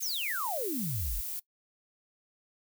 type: noise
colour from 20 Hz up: violet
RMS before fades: -37 dBFS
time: 0-1.4 s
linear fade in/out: 10 ms
type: exponential sweep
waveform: sine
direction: down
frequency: 6645 to 37.51 Hz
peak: -32 dBFS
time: 0.02-1.21 s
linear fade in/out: 10 ms
effects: noise-tail reverb RT60 0.1 s tail -21 dB re dry